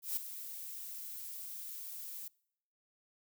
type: noise with ADSR envelope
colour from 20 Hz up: violet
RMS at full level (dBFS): -34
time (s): 0.02-2.28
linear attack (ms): 150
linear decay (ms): 4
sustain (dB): -11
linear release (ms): 3
effects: noise-tail reverb RT60 0.7 s tail -25 dB re dry